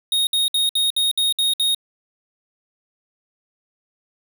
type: tone bursts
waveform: square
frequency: 3729 Hz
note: A#7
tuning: in tune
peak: -17 dBFS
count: 8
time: 0.12-1.747 s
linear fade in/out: 2 ms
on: 150 ms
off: 61 ms
effects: none